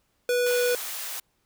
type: tone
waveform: square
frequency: 490.1 Hz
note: B4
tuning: 13 cents flat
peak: -22 dBFS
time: 0.29-0.75 s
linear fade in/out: 2 ms
type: high-pass noise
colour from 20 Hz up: white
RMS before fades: -34 dBFS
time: 0.46-1.2 s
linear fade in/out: 5 ms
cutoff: 670 Hz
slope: 12 dB/octave
effects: pink hiss -71 dBFS RMS until 1.45 s